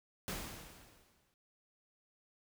pink noise with exponential decay, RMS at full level -39 dBFS, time 0.28-1.34 s, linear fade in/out 0 ms, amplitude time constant 230 ms, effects none

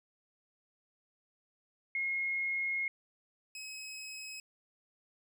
sine / 20% pulse tone pair in turn, 2155 / 2555 Hz, C#7 / D#7, -49 / +45 cents, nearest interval minor third, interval 294 cents, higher second, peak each -31 / -38 dBFS, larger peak first, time 1.95-2.88 / 3.55-4.4 s, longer first, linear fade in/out 2 ms, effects none

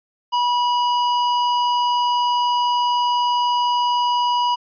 square tone, 973 Hz, B5, 26 cents flat, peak -17 dBFS, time 0.32-4.56 s, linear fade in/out 20 ms, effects resampled to 11025 Hz

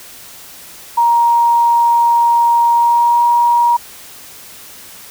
sine tone with pitch glide, 940 to 950.4 Hz, A#5 to A#5, +14 to +33 cents, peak -8 dBFS, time 0.97-3.77 s, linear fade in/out 10 ms, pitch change +19 cents, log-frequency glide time 2.72-3.24 s, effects white hiss -36 dBFS RMS until 5.1 s

